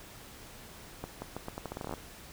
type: accelerating click train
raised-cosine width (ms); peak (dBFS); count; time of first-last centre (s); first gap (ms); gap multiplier
1; -23; 15; 1.04-1.938; 180; 0.81
effects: pink hiss -50 dBFS RMS until 2.32 s